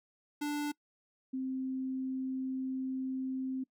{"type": "tone pair in turn", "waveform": ["square", "sine"], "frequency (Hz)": [293.7, 261.7], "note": ["D4", "C4"], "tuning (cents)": [0, 0], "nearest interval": "major second", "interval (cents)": 200, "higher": "first", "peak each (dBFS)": [-33, -33], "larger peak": "neither", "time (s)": [[0.41, 0.72], [1.33, 3.64]], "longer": "second", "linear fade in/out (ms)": 10, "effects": ["noise-tail reverb RT60 0.1 s tail -23 dB re dry"]}